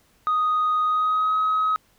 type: tone with pitch glide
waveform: sine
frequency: 1244.5 to 1271.4 Hz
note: D#6 to D#6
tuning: 0 to +37 cents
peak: -17 dBFS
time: 0.27-1.76 s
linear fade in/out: 0 ms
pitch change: +37 cents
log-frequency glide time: 0.85-1.36 s
effects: tanh soft clip ceiling -16 dBFS + pink hiss -61 dBFS RMS until 1.98 s